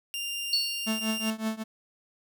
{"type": "tone", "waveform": "sawtooth", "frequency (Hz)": 2794, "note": "F7", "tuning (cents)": 0, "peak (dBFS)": -28, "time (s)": [0.14, 1.3], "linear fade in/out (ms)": 0}
{"type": "tone with exponential decay", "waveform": "sine", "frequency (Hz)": 4435, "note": "C#8", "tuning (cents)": 0, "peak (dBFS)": -20, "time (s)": [0.53, 0.99], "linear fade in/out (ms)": 2, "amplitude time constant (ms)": 99}
{"type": "tone with tremolo", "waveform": "45% pulse", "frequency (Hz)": 220, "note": "A3", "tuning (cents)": 0, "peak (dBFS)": -25, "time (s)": [0.86, 1.64], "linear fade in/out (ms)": 20, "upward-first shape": "triangle", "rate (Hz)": 5.3, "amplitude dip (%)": 95}
{"effects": []}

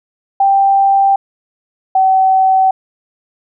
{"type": "tone pair in turn", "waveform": "sine", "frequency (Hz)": [786, 761.4], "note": ["G5", "F#5"], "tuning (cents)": [4, 49], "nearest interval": "minor second", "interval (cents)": 55, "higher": "first", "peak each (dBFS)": -7, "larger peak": "neither", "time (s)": [[0.4, 1.16], [1.95, 2.71]], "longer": "neither", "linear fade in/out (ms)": 5, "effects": []}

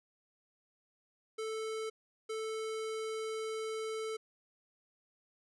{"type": "tone bursts at uneven times", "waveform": "square", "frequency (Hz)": 440, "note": "A4", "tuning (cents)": 0, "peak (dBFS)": -37, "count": 2, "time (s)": [[1.38, 1.9], [2.29, 4.17]], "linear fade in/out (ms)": 10, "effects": ["resampled to 24000 Hz"]}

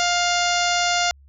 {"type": "harmonic tone with a mistuned harmonic", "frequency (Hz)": 703, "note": "F5", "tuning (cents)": 11, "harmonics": [1, 2, 3, 4, 5, 6, 7, 8, 9, 10], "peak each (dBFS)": [-22, -25, -27, -28, -29, -30, -30, -31, -32, -32], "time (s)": [0, 1.11], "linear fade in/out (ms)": 0, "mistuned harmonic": 6, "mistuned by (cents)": 25, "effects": ["added 69 Hz sine -47 dBFS peak until 1.28 s"]}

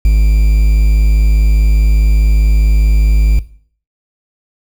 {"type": "tone with quantisation", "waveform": "triangle", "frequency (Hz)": 52.4, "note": "G#1", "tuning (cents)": 16, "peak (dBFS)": -3, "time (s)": [0.05, 3.39], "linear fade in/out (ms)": 0, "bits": 5, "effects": ["noise-tail reverb RT60 0.5 s tail -17 dB re dry"]}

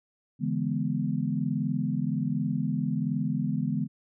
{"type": "chord", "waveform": "sine", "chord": "E dominant seventh", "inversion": "third", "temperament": "equal with one note detuned", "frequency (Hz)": [143.56, 164.81, 207.7, 246.9], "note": ["D3", "E3", "G#3", "B3"], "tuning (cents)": [-39, 0, 0, 0], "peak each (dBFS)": -31, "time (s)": [0.39, 3.88], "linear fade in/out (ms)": 50, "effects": []}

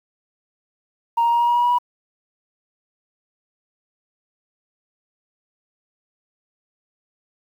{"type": "tone with pitch steps", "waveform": "sine", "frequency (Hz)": [932.3, 938.2, 944.2, 950.2, 956.3, 962.4, 968.5, 974.7], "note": ["A#5", "A#5", "A#5", "A#5", "A#5", "B5", "B5", "B5"], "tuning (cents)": [0, 11, 22, 33, 44, -45, -34, -23], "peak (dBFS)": -13, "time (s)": [1.17, 1.786], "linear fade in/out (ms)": 10, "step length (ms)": 77, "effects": ["tanh soft clip ceiling -12 dBFS", "8-bit"]}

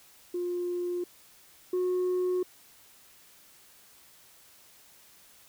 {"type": "tone pair in turn", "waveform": "sine", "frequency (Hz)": [353.7, 363.9], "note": ["F4", "F#4"], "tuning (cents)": [22, -29], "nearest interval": "unison", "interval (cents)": 49, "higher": "second", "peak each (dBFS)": [-28, -23], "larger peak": "second", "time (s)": [[0.34, 1.04], [1.73, 2.43]], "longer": "neither", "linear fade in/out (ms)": 5, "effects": ["tanh soft clip ceiling -24 dBFS", "white hiss -57 dBFS RMS until 5.48 s"]}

